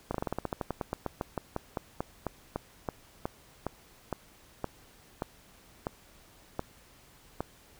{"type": "slowing click train", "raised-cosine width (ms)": 1, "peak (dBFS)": -17, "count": 30, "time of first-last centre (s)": [0.11, 7.406], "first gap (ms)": 34, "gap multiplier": 1.12, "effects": ["pink hiss -58 dBFS RMS until 7.79 s"]}